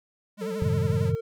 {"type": "tone with vibrato", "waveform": "square", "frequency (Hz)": 193, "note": "G3", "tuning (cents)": -27, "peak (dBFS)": -33, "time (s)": [0.37, 1.13], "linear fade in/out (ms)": 50, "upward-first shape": "sine", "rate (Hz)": 11, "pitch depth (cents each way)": 150}
{"type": "tone with pitch glide", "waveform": "triangle", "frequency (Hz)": [444.4, 455.3], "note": ["A4", "A#4"], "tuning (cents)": [17, -41], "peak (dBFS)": -28, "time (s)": [0.41, 1.21], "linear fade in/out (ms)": 10, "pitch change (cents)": 42, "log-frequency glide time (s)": [0.68, 1.08]}
{"type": "chord", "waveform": "sine", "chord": "F# diminished seventh", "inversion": "none", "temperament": "equal with one note detuned", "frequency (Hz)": [92.5, 110, 130.81, 156.01], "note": ["F#2", "A2", "C3", "Eb3"], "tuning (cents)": [0, 0, 0, 5], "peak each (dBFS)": -28, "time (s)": [0.62, 1.15], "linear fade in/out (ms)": 0}
{"effects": []}